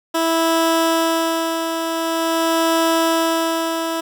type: tone with tremolo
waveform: 15% pulse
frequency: 328.3 Hz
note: E4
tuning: 7 cents flat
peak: -8 dBFS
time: 0.14-4.01 s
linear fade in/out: 10 ms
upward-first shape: sine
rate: 0.46 Hz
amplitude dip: 50%
effects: none